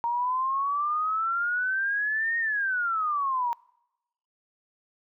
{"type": "exponential two-way sweep", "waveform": "sine", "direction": "up then down", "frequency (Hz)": [932.3, 1864.7, 932.3], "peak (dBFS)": -24, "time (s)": [0.04, 3.53], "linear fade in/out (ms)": 0, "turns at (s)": 2.38, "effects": ["noise-tail reverb RT60 0.9 s tail -26 dB re dry"]}